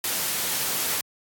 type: noise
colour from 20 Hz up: white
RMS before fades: -26 dBFS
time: 0.04-1.01 s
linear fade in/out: 2 ms
effects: high-pass 100 Hz 12 dB/octave + AAC 64 kbps